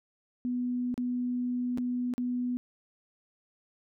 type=tone with dropouts; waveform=sine; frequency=246.9 Hz; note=B3; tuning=in tune; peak=-28 dBFS; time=0.45-2.57 s; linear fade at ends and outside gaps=0 ms; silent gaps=0.942-0.978 / 1.775-1.783 / 2.138-2.18 s; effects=none